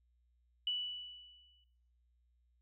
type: tone with exponential decay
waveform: sine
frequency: 2960 Hz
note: F#7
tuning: in tune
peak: -31 dBFS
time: 0.67-1.64 s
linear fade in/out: 2 ms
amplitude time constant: 210 ms
effects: noise-tail reverb RT60 0.7 s tail -17 dB re dry + added 60 Hz sine -70 dBFS peak until 2.61 s